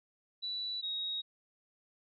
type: tone pair in turn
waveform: sine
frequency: 3951 / 3781 Hz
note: B7 / A#7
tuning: 0 / +24 cents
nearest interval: minor second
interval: 76 cents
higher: first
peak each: -35 / -34 dBFS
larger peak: second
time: 0.42-0.82 / 0.82-1.22 s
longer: neither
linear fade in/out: 20 ms
effects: none